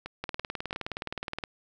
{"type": "two click trains", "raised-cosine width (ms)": 0.3, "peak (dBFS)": [-17, -21], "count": [24, 3], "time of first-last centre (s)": [[0.24, 1.438], [0.06, 0.729]], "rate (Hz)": [19.2, 2.99], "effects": []}